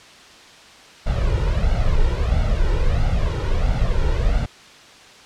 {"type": "noise with flanger", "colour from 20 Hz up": "brown", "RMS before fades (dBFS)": -18, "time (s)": [1.06, 4.46], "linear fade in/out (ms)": 10, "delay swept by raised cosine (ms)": [1.4, 2.16], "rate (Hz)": 1.5, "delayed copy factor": 0.7, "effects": ["white hiss -44 dBFS RMS until 5.25 s", "low-pass 5000 Hz 12 dB/octave"]}